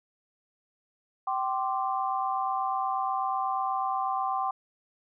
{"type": "chord", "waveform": "sine", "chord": "G suspended fourth", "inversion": "none", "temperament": "equal with one note detuned", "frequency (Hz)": [772.8, 1046.5, 1174.7], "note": ["G5", "C6", "D6"], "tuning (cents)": [-25, 0, 0], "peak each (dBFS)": [-29, -31, -33], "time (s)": [1.27, 4.51], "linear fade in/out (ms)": 5, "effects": []}